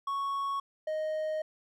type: tone pair in turn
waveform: triangle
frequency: 1108.7 / 622.2 Hz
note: C#6 / D#5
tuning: 0 / 0 cents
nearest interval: minor seventh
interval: 1000 cents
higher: first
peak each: -28 dBFS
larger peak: neither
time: 0.07-0.6 / 0.87-1.42 s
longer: second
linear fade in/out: 5 ms
effects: none